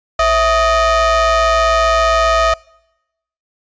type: ring-modulated tone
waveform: square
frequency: 298.8 Hz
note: D4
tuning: 30 cents sharp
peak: -8 dBFS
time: 0.19-2.54 s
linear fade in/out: 5 ms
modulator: 954 Hz
effects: noise-tail reverb RT60 0.9 s tail -25 dB re dry + resampled to 16000 Hz